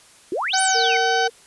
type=exponential two-way sweep; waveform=sine; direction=up then down; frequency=317.2 to 9750 to 2108 Hz; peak=-21 dBFS; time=0.32-0.97 s; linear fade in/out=2 ms; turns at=0.61 s
type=harmonic tone; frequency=760 Hz; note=F#5; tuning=46 cents sharp; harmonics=1 / 2 / 3 / 4 / 5 / 6 / 7 / 8; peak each=-20 / -22 / -34 / -29 / -32 / -31 / -35 / -34 dBFS; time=0.53-1.28 s; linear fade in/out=10 ms
type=tone; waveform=sine; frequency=461.7 Hz; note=A#4; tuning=17 cents flat; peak=-23 dBFS; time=0.74-1.3 s; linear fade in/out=20 ms
effects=white hiss -50 dBFS RMS until 1.46 s + resampled to 24000 Hz